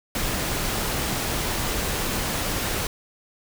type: noise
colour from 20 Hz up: pink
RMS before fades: -26 dBFS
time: 0.15-2.87 s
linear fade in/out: 2 ms
effects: none